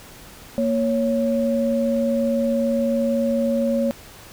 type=tone pair together; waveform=sine; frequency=233.1 / 554.4 Hz; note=A#3 / C#5; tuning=0 / 0 cents; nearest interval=octave + minor third; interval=1500 cents; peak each=-20 / -21 dBFS; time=0.58-3.91 s; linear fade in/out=0 ms; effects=pink hiss -43 dBFS RMS until 4.32 s